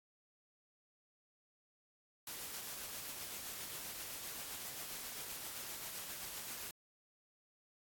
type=noise with tremolo; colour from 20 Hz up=white; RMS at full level=-45 dBFS; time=2.27-6.71 s; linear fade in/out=2 ms; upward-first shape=sine; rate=7.6 Hz; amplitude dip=25%; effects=AAC 64 kbps